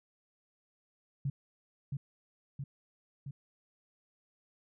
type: tone with echo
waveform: sine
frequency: 138.59 Hz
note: C#3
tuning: in tune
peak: -30 dBFS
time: 1.25-1.3 s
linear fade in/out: 5 ms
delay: 670 ms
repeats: 3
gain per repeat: -3 dB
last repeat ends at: 3.31 s
effects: none